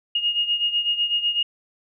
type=beating tone pair; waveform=sine; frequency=2854 / 2862 Hz; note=F7 / F7; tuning=+37 / +42 cents; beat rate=8 Hz; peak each=-21 / -26 dBFS; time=0.15-1.43 s; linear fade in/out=5 ms; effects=none